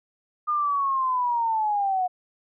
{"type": "linear sweep", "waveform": "sine", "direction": "down", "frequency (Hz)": [1220, 722], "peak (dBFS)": -21, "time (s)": [0.47, 2.08], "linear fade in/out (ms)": 20, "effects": []}